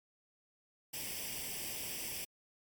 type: noise with comb filter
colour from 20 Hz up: white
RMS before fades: -41 dBFS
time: 0.93-2.25 s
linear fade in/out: 10 ms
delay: 0.37 ms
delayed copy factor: +0.75
effects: MP3 96 kbps